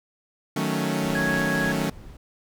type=chord; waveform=sawtooth; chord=D# half-diminished seventh; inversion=none; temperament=equal; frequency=155.56 / 185 / 220 / 277.2 Hz; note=D#3 / F#3 / A3 / C#4; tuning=0 / 0 / 0 / 0 cents; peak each=-25 dBFS; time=0.56-1.9 s; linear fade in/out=5 ms
type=noise; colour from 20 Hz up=brown; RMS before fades=-42 dBFS; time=1.02-2.17 s; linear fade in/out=5 ms
type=tone; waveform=sine; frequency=1661.2 Hz; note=G#6; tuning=in tune; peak=-25 dBFS; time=1.15-1.72 s; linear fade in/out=2 ms
effects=none